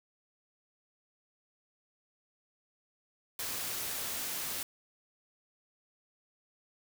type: noise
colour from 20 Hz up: white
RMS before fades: -37 dBFS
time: 3.39-4.63 s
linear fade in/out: 2 ms
effects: none